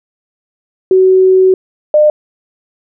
sine tone pair in turn, 375.4 / 603.6 Hz, F#4 / D5, +25 / +47 cents, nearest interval minor sixth, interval 822 cents, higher second, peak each -4 dBFS, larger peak neither, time 0.91-1.54 / 1.94-2.1 s, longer first, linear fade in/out 2 ms, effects none

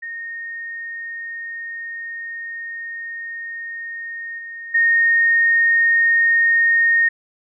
sine tone with level steps, 1848 Hz, A#6, 16 cents flat, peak -27 / -30 / -12 dBFS, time 0.02-7.09 s, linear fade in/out 10 ms, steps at 4.38 / 4.74 s, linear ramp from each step 10 ms, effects none

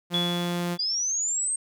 sawtooth tone, 174.61 Hz, F3, in tune, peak -22 dBFS, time 0.1-0.78 s, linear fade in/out 50 ms
sine tone with exponential decay, 3406 Hz, G#7, 43 cents sharp, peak -22 dBFS, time 0.14-1.02 s, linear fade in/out 2 ms, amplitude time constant 190 ms
sine linear sweep, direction up, 4767 to 8500 Hz, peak -24 dBFS, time 0.79-1.56 s, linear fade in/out 5 ms
effects none

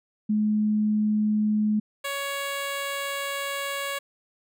sine / 10% pulse tone pair in turn, 212.5 / 558.4 Hz, G#3 / C#5, +40 / +13 cents, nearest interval octave + perfect fourth, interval 1673 cents, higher second, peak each -20 dBFS, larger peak neither, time 0.29-1.8 / 2.04-3.99 s, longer second, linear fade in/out 10 ms, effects none

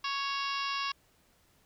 harmonic tone, 554.4 Hz, C#5, in tune, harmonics 2 / 3 / 4 / 5 / 6 / 7 / 8 / 9 / 10, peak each -34 / -42 / -43 / -38 / -43 / -44 / -46 / -42 / -44 dBFS, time 0.04-0.92 s, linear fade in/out 5 ms, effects pink hiss -67 dBFS RMS until 1.65 s

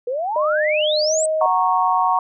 sine exponential sweep, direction up, 470.1 to 8372 Hz, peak -20 dBFS, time 0.07-1.26 s, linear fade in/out 5 ms
sine tone with pitch glide, 610 to 628.2 Hz, D#5 to D#5, -34 to +16 cents, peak -17 dBFS, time 0.36-1.46 s, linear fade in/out 2 ms, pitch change +50 cents, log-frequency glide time 1.06-1.12 s
sine chord, F# major, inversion none, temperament equal with one note detuned, 740 / 932.3 / 1102.3 Hz, F#5 / A#5 / C#6, 0 / 0 / -10 cents, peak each -19 dBFS, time 1.41-2.19 s, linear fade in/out 2 ms
effects none

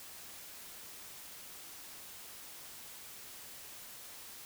silence, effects white hiss -50 dBFS RMS until 4.45 s

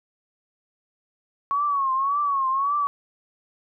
sine tone with vibrato, 1108.7 Hz, C#6, in tune, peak -20 dBFS, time 1.51-2.87 s, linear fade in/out 0 ms, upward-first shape triangle, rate 1.8 Hz, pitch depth 110 cents each way, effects none

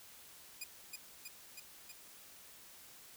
10% pulse tone with echo, 2458 Hz, D#7, 22 cents flat, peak -32 dBFS, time 0.61-0.64 s, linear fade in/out 5 ms, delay 320 ms, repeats 4, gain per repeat -2 dB, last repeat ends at 1.92 s, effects white hiss -57 dBFS RMS until 3.16 s

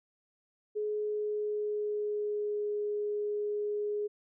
sine tone with pitch glide, 422.3 to 416.2 Hz, G#4 to G#4, +29 to +4 cents, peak -30 dBFS, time 0.75-4.08 s, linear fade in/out 20 ms, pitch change -25 cents, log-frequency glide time 0.85-2.68 s, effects none

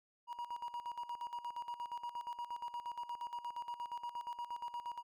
triangle tone with tremolo, 956 Hz, A#5, 43 cents sharp, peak -37 dBFS, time 0.27-5.03 s, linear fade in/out 50 ms, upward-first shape square, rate 8.5 Hz, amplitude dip 75%, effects none

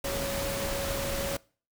sine tone in noise, 554.4 Hz, C#5, in tune, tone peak -33 dBFS, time 0.04-1.37 s, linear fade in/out 5 ms, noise pink, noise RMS -33 dBFS, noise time 0.04-1.37 s, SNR -3 dB, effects noise-tail reverb RT60 0.4 s tail -23 dB re dry

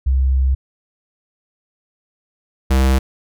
sine / square tone pair in turn, 65.9 / 65.9 Hz, C2 / C2, +13 / +13 cents, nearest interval unison, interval 0 cents, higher neither, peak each -12 dBFS, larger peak neither, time 0.06-0.55 / 2.7-2.99 s, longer first, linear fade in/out 10 ms, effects none

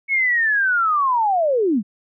sine linear sweep, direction down, 2217 to 180.3 Hz, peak -15 dBFS, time 0.08-1.83 s, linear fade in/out 50 ms, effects none

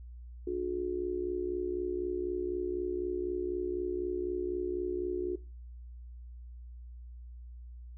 sine tone with amplitude modulation, 360.8 Hz, F#4, 44 cents flat, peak -27 dBFS, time 0.47-5.36 s, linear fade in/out 5 ms, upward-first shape sine, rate 64 Hz, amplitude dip 85%, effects noise-tail reverb RT60 0.3 s tail -20 dB re dry + added 60 Hz sine -44 dBFS peak until 7.97 s

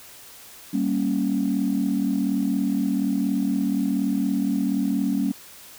sine chord, G diminished, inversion none, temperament equal, 196 / 233.1 / 277.2 Hz, G3 / Bb3 / Db4, 0 / 0 / 0 cents, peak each -24 / -25 / -23 dBFS, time 0.73-5.32 s, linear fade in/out 10 ms, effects tanh soft clip ceiling -13 dBFS + white hiss -45 dBFS RMS until 5.78 s

